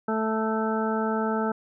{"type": "harmonic tone", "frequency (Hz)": 220, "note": "A3", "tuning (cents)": 0, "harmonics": [1, 2, 3, 4, 6, 7], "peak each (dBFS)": [-27, -29, -33, -31, -32, -38], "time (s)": [0.08, 1.52], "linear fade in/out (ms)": 5, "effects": []}